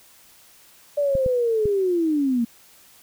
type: linear sweep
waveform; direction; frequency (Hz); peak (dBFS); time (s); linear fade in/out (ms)
sine; down; 587.3 to 226.4; -18; 0.97-2.45; 10
type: clicks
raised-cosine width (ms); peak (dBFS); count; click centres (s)
5; -16; 3; 1.153 / 1.262 / 1.656
effects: white hiss -52 dBFS RMS until 3.02 s